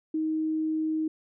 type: tone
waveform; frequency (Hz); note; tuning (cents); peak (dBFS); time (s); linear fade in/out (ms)
sine; 314.4; D#4; +18; -25; 0.14-1.08; 5
effects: none